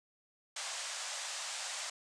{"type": "band-pass noise", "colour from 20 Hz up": "white", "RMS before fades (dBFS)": -41, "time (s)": [0.56, 1.9], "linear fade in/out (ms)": 5, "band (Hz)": [570, 8500], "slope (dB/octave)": 48, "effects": []}